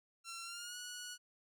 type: tone with pitch glide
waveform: 10% pulse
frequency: 1358 to 1463.9 Hz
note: F6 to F#6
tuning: -49 to -19 cents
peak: -36 dBFS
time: 0.24-1.18 s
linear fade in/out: 50 ms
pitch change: +130 cents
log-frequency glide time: 0.43-0.77 s
effects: none